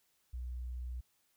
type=tone; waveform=sine; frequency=61.6 Hz; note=B1; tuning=4 cents flat; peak=-38 dBFS; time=0.33-1.01 s; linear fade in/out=10 ms; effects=white hiss -75 dBFS RMS until 1.36 s